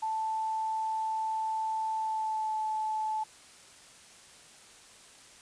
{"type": "tone with pitch glide", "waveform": "sine", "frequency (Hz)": [880, 868.4], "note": ["A5", "A5"], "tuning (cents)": [0, -23], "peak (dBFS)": -29, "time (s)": [0.02, 3.24], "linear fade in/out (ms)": 10, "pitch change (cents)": -23, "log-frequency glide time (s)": [1.94, 2.56], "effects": ["white hiss -54 dBFS RMS until 5.41 s", "resampled to 22050 Hz"]}